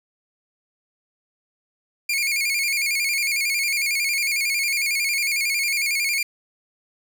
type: tone with vibrato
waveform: sawtooth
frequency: 2288 Hz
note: D7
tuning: 46 cents flat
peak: -17 dBFS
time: 2.09-6.23 s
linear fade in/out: 5 ms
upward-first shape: square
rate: 11 Hz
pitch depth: 75 cents each way
effects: none